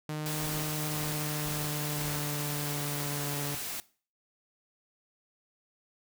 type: tone with pitch glide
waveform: sawtooth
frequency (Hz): 152.7 to 144.13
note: D#3 to D3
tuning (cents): -32 to -32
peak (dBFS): -29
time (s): 0.09-3.55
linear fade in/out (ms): 2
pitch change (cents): -100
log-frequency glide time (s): 0.57-3.36
type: noise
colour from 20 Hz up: white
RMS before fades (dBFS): -37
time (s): 0.26-3.8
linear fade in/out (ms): 0
type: noise bursts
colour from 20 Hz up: pink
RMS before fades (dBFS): -43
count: 4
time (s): 0.39-2.22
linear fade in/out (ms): 50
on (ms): 270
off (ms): 250
effects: noise-tail reverb RT60 0.4 s tail -19 dB re dry